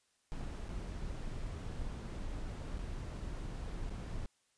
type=noise with dropouts; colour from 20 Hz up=brown; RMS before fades=-41 dBFS; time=0.32-4.26 s; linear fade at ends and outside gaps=0 ms; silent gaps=0.685-0.692 / 2.785-2.791 / 3.896-3.904 s; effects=white hiss -75 dBFS RMS until 4.57 s + resampled to 22050 Hz